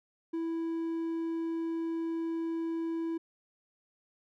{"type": "tone", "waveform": "triangle", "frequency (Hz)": 329.6, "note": "E4", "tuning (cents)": 0, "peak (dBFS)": -29, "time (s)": [0.33, 3.18], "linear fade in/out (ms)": 10, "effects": []}